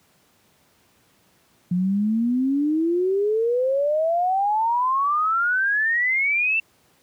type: exponential sweep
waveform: sine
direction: up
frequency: 174.61 to 2702 Hz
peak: -18 dBFS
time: 1.71-6.6 s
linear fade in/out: 5 ms
effects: pink hiss -60 dBFS RMS until 7.02 s + high-pass 100 Hz 12 dB/octave